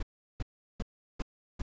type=noise bursts; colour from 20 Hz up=brown; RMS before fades=-32 dBFS; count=5; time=0-1.62 s; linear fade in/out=5 ms; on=28 ms; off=370 ms; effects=resampled to 16000 Hz